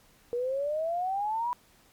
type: exponential sweep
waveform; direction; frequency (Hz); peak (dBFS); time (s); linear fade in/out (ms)
sine; up; 472.9 to 991; -27; 0.33-1.53; 0
effects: pink hiss -61 dBFS RMS until 1.92 s + MP3 96 kbps